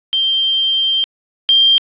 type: tone pair in turn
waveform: sine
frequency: 3155 / 3179 Hz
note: G7 / G7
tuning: +10 / +24 cents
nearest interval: unison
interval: 14 cents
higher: second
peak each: -12 / -7 dBFS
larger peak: second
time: 0.13-1.04 / 1.49-1.78 s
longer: first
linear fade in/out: 0 ms
effects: resampled to 8000 Hz + 8-bit